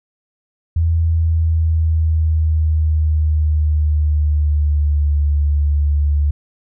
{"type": "tone with pitch glide", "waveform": "sine", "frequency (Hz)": [82.41, 73], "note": ["E2", "D2"], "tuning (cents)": [0, -10], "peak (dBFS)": -12, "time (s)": [0.76, 6.31], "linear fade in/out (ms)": 5, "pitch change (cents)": -210, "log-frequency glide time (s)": [0.92, 5.18], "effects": []}